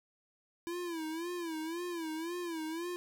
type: tone with vibrato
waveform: square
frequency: 333.5 Hz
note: E4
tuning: 20 cents sharp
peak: -37 dBFS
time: 0.67-2.96 s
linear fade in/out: 0 ms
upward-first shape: sine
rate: 1.9 Hz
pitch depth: 110 cents each way
effects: none